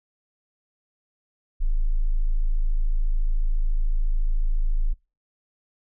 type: tone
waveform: sine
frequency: 27 Hz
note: A0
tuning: 32 cents flat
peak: -18 dBFS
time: 1.6-4.94 s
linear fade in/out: 20 ms
effects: noise-tail reverb RT60 0.3 s tail -24 dB re dry